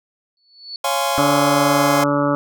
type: tone with exponential growth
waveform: sine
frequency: 4440 Hz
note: C#8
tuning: 2 cents sharp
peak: -25 dBFS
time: 0.37-0.76 s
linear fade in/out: 1 ms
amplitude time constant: 84 ms
type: chord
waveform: sawtooth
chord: Db major seventh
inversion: none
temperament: just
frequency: 554.4 / 693 / 831.5 / 1039.4 Hz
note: Db5 / F5 / Ab5 / C6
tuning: 0 / -14 / +2 / -12 cents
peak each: -19 dBFS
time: 0.84-2.04 s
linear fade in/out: 5 ms
type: harmonic tone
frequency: 144 Hz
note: D3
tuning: 34 cents flat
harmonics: 1 / 2 / 3 / 4 / 6 / 7 / 8 / 9 / 10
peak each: -25 / -19 / -30 / -20 / -28 / -33 / -25 / -25 / -31 dBFS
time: 1.18-2.35 s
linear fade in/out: 0 ms
effects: none